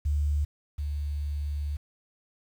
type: tone pair in turn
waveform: sine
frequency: 73.42 / 73.02 Hz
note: D2 / D2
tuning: 0 / -9 cents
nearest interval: unison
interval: 9 cents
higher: first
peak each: -23 / -28 dBFS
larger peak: first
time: 0.05-0.45 / 0.78-1.77 s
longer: second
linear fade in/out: 10 ms
effects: 9-bit